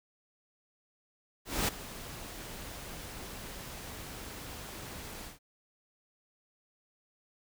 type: noise with ADSR envelope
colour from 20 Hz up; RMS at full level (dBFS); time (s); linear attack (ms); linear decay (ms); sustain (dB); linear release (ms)
pink; -28; 1.45-5.39; 230; 13; -16; 140
effects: none